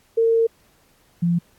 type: tone pair in turn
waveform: sine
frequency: 455.7 / 171.98 Hz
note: A#4 / F3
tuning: -39 / -26 cents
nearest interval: octave + perfect fourth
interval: 1687 cents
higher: first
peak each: -14 / -16 dBFS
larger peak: first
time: 0.17-0.47 / 1.22-1.39 s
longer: first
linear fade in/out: 10 ms
effects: pink hiss -59 dBFS RMS until 1.58 s + AAC 64 kbps